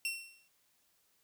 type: tone with exponential decay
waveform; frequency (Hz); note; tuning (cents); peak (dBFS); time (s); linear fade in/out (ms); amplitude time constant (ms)
sawtooth; 2716; F7; -49; -28; 0.05-0.48; 1; 93
effects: white hiss -73 dBFS RMS until 1.23 s